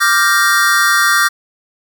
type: chord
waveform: square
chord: G minor seventh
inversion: second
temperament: equal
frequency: 1174.7 / 1396.9 / 1568 / 1864.7 Hz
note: D6 / F6 / G6 / Bb6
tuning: 0 / 0 / 0 / 0 cents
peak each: -16 dBFS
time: 0-1.29 s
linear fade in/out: 20 ms
effects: none